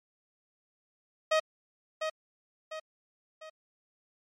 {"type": "tone with echo", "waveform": "sawtooth", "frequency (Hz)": 629, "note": "D#5", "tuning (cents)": 19, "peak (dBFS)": -19, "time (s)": [1.31, 1.4], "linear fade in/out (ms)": 10, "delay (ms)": 700, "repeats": 3, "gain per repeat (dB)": -7, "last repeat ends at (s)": 3.5, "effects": ["low-pass 5000 Hz 12 dB/octave", "MP3 96 kbps"]}